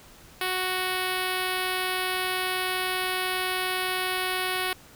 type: tone with notch filter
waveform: 5% pulse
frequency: 370 Hz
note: F#4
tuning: in tune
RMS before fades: -28 dBFS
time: 0.41-4.73 s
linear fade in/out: 2 ms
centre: 6100 Hz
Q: 1.4
effects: pink hiss -51 dBFS RMS until 4.95 s